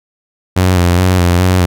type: tone with vibrato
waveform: sawtooth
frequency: 89.9 Hz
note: F#2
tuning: 49 cents flat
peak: -4 dBFS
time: 0.56-1.66 s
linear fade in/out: 10 ms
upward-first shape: square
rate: 2.4 Hz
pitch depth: 40 cents each way
effects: none